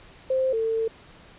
sine tone pair in turn, 523.3 / 448.6 Hz, C5 / A4, 0 / +34 cents, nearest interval minor third, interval 266 cents, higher first, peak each -20 / -22 dBFS, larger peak first, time 0.3-0.53 / 0.53-0.88 s, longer second, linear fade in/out 5 ms, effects pink hiss -50 dBFS RMS until 1.38 s + resampled to 8000 Hz

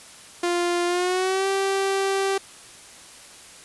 sawtooth tone with pitch glide, 349.2 to 389.7 Hz, F4 to G4, 0 to -10 cents, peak -17 dBFS, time 0.43-2.38 s, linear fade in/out 5 ms, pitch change +190 cents, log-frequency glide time 0.86-1.47 s, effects white hiss -45 dBFS RMS until 3.64 s + resampled to 24000 Hz

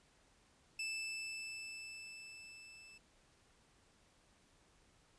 sawtooth tone with level ramp, 2637 Hz, E7, in tune, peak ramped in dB -35 to -53 dBFS, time 0.79-2.98 s, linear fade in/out 5 ms, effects pink hiss -70 dBFS RMS until 5.18 s + resampled to 22050 Hz

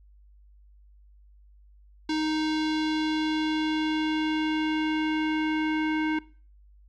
square tone with low-pass filter sweep, 311.1 Hz, D#4, in tune, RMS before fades -27 dBFS, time 2.09-6.19 s, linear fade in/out 5 ms, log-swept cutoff 4500 to 2200 Hz, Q 2.1, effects noise-tail reverb RT60 0.4 s tail -21 dB re dry + added 50 Hz sine -52 dBFS peak until 6.88 s

